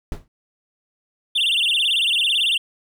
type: noise with exponential decay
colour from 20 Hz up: brown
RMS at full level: -24 dBFS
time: 0.12-0.28 s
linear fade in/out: 1 ms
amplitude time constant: 33 ms
type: tone with vibrato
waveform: triangle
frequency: 3136 Hz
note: G7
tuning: in tune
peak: -15 dBFS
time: 1.35-2.58 s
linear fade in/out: 10 ms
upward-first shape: sine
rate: 18 Hz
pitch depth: 250 cents each way
effects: none